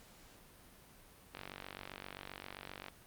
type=click train; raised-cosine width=0.3 ms; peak=-28 dBFS; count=74; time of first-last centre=1.35-2.884 s; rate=47.6 Hz; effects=pink hiss -60 dBFS RMS until 3.06 s + Opus 48 kbps